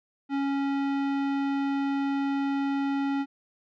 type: tone with tanh clipping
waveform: sine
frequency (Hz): 277.2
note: C#4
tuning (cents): 0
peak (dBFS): -27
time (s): 0.29-3.26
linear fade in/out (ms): 50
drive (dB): 18
effects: none